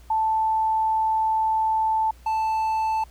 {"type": "tone pair in turn", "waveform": ["sine", "triangle"], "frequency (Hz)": [880, 880], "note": ["A5", "A5"], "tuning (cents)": [0, 0], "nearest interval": "unison", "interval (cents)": 0, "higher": "neither", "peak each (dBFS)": -19, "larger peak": "neither", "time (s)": [[0.1, 2.11], [2.26, 3.04]], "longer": "first", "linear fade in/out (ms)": 5, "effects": ["added 60 Hz sine -46 dBFS peak until 3.1 s", "pink hiss -56 dBFS RMS until 3.1 s"]}